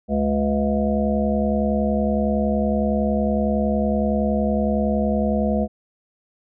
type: harmonic tone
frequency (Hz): 70.8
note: C#2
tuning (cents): +37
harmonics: 1 / 3 / 5 / 7 / 9 / 10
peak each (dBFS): -26 / -20 / -32 / -26 / -26 / -30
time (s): 0.08-5.68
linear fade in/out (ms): 50
effects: none